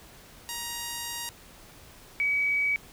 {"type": "tone pair in turn", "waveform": ["5% pulse", "sine"], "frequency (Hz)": [943, 2274], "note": ["A#5", "C#7"], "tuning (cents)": [20, 44], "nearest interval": "octave + minor third", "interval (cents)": 1524, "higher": "second", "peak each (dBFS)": [-21, -23], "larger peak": "first", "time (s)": [[0.49, 1.29], [2.2, 2.76]], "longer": "first", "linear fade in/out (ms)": 0, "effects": ["pink hiss -51 dBFS RMS until 2.92 s"]}